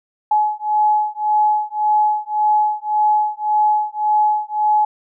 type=beating tone pair; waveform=sine; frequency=847 / 848.8 Hz; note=G#5 / G#5; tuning=+34 / +38 cents; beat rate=1.8 Hz; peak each=-17 dBFS; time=0.31-4.85 s; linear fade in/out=5 ms; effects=none